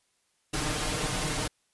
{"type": "noise with comb filter", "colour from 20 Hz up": "pink", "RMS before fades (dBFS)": -30, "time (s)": [0.53, 1.48], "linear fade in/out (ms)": 10, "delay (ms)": 6.6, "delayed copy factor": 0.75, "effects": ["white hiss -72 dBFS RMS until 1.73 s", "resampled to 24000 Hz"]}